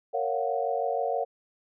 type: chord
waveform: sine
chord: Gb major seventh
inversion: first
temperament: just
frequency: 462.5 / 555 / 693.7 / 740 Hz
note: Bb4 / Db5 / F5 / Gb5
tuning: -14 / +2 / -12 / 0 cents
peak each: -31 dBFS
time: 0.13-1.25 s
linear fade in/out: 20 ms
effects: none